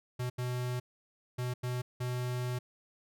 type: tone bursts at uneven times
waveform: square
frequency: 124.4 Hz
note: B2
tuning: 13 cents sharp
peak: -33 dBFS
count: 5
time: 0.19-0.3 / 0.38-0.8 / 1.38-1.54 / 1.63-1.82 / 2-2.59 s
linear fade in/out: 10 ms
effects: none